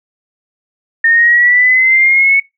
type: linear sweep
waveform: sine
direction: up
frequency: 1820 to 2217 Hz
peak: -6 dBFS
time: 1.04-2.4 s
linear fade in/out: 5 ms
effects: noise-tail reverb RT60 0.2 s tail -23 dB re dry